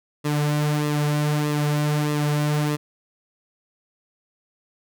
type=tone with flanger; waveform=sawtooth; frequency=148.7 Hz; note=D3; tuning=22 cents sharp; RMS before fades=-22 dBFS; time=0.24-2.77 s; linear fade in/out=20 ms; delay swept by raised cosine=1.3 to 4.4 ms; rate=1.6 Hz; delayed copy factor=-0.6; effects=none